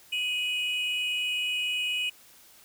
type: tone pair together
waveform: triangle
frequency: 2505 / 2924 Hz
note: D#7 / F#7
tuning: +11 / -21 cents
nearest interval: minor third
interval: 268 cents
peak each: -28 / -28 dBFS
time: 0.12-2.1 s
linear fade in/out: 10 ms
effects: white hiss -55 dBFS RMS until 2.64 s